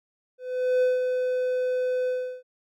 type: tone with ADSR envelope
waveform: triangle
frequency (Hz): 505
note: B4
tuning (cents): +39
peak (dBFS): -16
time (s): 0.38-2.43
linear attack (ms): 440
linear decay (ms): 170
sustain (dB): -5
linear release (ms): 350
effects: none